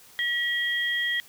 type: tone pair together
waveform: sine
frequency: 1925 / 3241 Hz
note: B6 / G#7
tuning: -45 / -43 cents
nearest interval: major sixth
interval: 902 cents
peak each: -25 / -29 dBFS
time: 0.19-1.2 s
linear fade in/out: 0 ms
effects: white hiss -52 dBFS RMS until 1.28 s